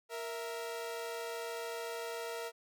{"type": "tone pair together", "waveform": "sawtooth", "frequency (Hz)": [466.2, 659.3], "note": ["A#4", "E5"], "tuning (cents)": [0, 0], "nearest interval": "tritone", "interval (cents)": 600, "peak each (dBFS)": [-36, -40], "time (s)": [0.09, 2.52], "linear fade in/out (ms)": 50, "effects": []}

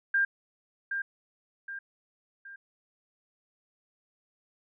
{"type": "tone with echo", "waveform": "sine", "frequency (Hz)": 1597, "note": "G6", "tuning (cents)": 32, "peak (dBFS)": -22, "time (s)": [0.14, 0.25], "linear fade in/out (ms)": 5, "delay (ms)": 770, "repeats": 3, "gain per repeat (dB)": -7, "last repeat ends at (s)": 2.56, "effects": []}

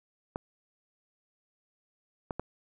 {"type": "clicks", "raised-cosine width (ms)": 1, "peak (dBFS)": -19, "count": 3, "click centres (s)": [0.359, 2.308, 2.396], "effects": []}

